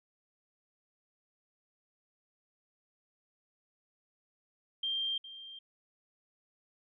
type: tone with echo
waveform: sine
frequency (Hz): 3177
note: G7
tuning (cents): +23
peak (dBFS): -31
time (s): 4.83-5.18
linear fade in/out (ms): 5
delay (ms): 410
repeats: 1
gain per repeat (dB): -14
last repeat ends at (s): 5.59
effects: none